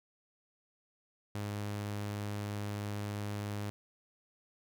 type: tone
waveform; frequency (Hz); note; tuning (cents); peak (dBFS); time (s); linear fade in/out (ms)
sawtooth; 103.1; G#2; -12; -32; 1.35-3.7; 0
effects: none